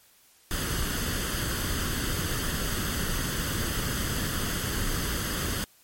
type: noise with comb filter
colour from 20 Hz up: pink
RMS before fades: -29 dBFS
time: 0.51-5.64 s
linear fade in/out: 0 ms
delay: 0.63 ms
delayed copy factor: +0.6
effects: white hiss -59 dBFS RMS until 5.83 s + MP3 64 kbps